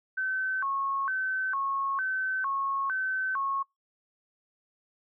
sine tone with vibrato, 1295 Hz, E6, 31 cents flat, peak -27 dBFS, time 0.17-3.63 s, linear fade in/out 10 ms, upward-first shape square, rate 1.1 Hz, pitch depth 290 cents each way, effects noise-tail reverb RT60 0.2 s tail -26 dB re dry

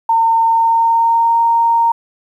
sine tone with pitch glide, 910 to 925.9 Hz, A#5 to A#5, -42 to -12 cents, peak -9 dBFS, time 0.09-1.92 s, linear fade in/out 5 ms, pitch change +30 cents, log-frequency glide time 0.46-1.4 s, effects 8-bit

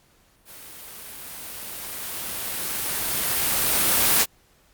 white noise with level ramp, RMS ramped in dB -43 to -17 dBFS, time 0.45-4.26 s, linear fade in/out 50 ms, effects pink hiss -60 dBFS RMS until 4.73 s + Opus 48 kbps

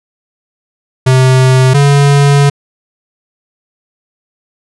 square tone pair in turn, 129.8 / 141.89 Hz, C3 / C#3, -13 / +41 cents, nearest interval major second, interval 154 cents, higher second, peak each -5 dBFS, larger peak neither, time 1.06-1.74 / 1.74-2.5 s, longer second, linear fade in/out 10 ms, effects resampled to 24000 Hz

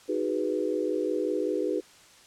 sine chord, G# minor seventh, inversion second, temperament equal, 311.1 / 370 / 415.3 / 493.9 Hz, D#4 / F#4 / G#4 / B4, 0 / 0 / 0 / 0 cents, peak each -31 dBFS, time 0.08-1.81 s, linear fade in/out 20 ms, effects white hiss -54 dBFS RMS until 2.26 s + low-pass 8000 Hz 12 dB/octave

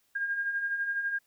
sine beating tone pair, 1606 / 1618 Hz, G6 / G#6, +41 / -46 cents, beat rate 12 Hz, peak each -38 / -29 dBFS, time 0.15-1.19 s, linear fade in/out 10 ms, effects white hiss -71 dBFS RMS until 1.26 s

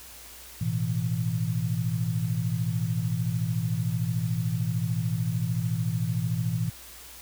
sine chord, A suspended second, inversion none, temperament equal, 110 / 123.47 / 164.81 Hz, A2 / B2 / E3, 0 / 0 / 0 cents, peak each -29 dBFS, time 0.61-6.7 s, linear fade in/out 5 ms, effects added 60 Hz sine -53 dBFS peak until 7.21 s + white hiss -46 dBFS RMS until 7.21 s

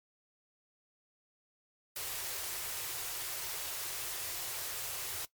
white band-stop noise, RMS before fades -39 dBFS, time 1.96-5.25 s, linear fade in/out 2 ms, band 150 to 320 Hz, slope 48 dB/octave, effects noise-tail reverb RT60 0.1 s tail -18 dB re dry + MP3 96 kbps

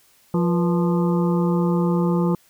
harmonic tone with a mistuned harmonic, 174.4 Hz, F3, 2 cents flat, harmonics 1 / 2 / 3 / 5 / 6 / 7, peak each -18 / -24 / -28 / -32 / -34 / -35 dBFS, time 0.34-2.35 s, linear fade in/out 2 ms, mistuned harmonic 3, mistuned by -110 cents, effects white hiss -57 dBFS RMS until 2.49 s

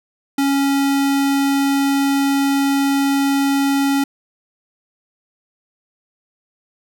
square tone, 277.2 Hz, C#4, in tune, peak -15 dBFS, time 0.38-4.04 s, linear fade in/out 5 ms, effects none

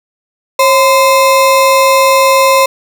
square ring-modulated tone, 784 Hz, G5, in tune, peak -3 dBFS, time 0.59-2.66 s, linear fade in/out 5 ms, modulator 243 Hz, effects none

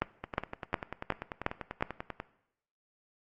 two click trains, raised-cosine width 0.5 ms, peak -12 / -21 dBFS, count 6 / 21, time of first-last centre 0.02-1.825 / 0.24-2.201 s, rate 2.77 / 10.2 Hz, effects noise-tail reverb RT60 0.8 s tail -18 dB re dry + Opus 24 kbps

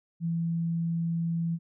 sine tone, 167.1 Hz, E3, 24 cents sharp, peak -26 dBFS, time 0.2-1.59 s, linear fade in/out 50 ms, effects none

